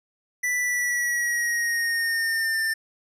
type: tone with pitch glide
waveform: square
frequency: 1975.5 to 1790.7 Hz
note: B6 to A6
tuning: 0 to +30 cents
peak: -23 dBFS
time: 0.43-2.74 s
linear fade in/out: 10 ms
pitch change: -170 cents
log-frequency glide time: 0.6-2.6 s
effects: resampled to 32000 Hz